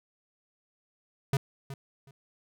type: tone with echo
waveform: square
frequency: 137 Hz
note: C#3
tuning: 20 cents flat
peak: -24 dBFS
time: 1.33-1.37 s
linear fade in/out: 2 ms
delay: 370 ms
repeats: 2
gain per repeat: -14 dB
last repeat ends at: 2.11 s
effects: none